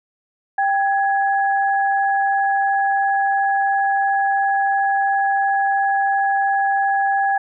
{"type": "tone pair together", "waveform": "sine", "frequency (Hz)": [789.1, 1672], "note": ["G5", "G#6"], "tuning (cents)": [11, 11], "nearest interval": "octave + minor second", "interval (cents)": 1300, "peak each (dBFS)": [-16, -22], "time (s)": [0.58, 7.38], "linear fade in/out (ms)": 5, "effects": []}